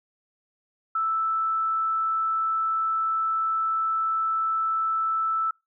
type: tone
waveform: sine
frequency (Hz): 1318.5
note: E6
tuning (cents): 0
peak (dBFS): -22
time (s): 0.95-5.51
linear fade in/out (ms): 5
effects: noise-tail reverb RT60 0.2 s tail -25 dB re dry